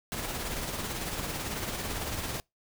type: noise with tremolo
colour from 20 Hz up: pink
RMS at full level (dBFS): -33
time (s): 0.12-2.4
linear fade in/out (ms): 0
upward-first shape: sine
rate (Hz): 18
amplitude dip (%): 40
effects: noise-tail reverb RT60 0.2 s tail -26 dB re dry